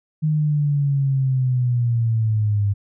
sine linear sweep, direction down, 155.56 to 99.7 Hz, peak -16 dBFS, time 0.22-2.74 s, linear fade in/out 20 ms, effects none

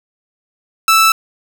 sawtooth tone, 1318.5 Hz, E6, in tune, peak -4 dBFS, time 0.88-1.12 s, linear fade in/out 2 ms, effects none

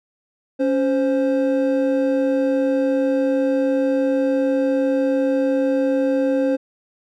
triangle tone pair together, 277.2 / 523.3 Hz, C#4 / C5, 0 / 0 cents, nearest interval major seventh, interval 1100 cents, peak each -17 dBFS, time 0.59-6.57 s, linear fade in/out 20 ms, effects none

